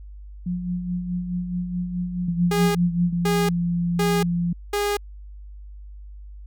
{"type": "tone with tremolo", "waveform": "sine", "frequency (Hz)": 178.1, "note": "F3", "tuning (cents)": 34, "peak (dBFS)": -22, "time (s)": [0.46, 3.13], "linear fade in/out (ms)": 5, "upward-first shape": "sine", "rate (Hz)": 4.7, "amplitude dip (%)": 50}
{"type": "tone", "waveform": "sine", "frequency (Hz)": 172.9, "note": "F3", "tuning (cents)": -17, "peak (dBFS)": -20, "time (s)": [2.28, 4.53], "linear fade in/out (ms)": 5}
{"type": "tone bursts", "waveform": "sawtooth", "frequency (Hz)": 410, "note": "G#4", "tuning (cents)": -22, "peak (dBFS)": -17, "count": 4, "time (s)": [2.51, 4.97], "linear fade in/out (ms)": 5, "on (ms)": 240, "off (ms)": 500}
{"effects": ["added 50 Hz sine -37 dBFS peak until 6.46 s"]}